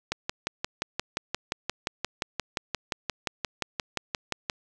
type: click train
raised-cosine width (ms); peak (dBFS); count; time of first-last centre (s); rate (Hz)
0.2; -10; 26; 0.12-4.498; 5.71
effects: none